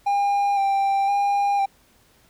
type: tone with vibrato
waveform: triangle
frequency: 797 Hz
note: G5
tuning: 28 cents sharp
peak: -16 dBFS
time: 0.06-1.66 s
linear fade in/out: 10 ms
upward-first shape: square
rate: 0.98 Hz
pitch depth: 19 cents each way
effects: pink hiss -58 dBFS RMS until 2.29 s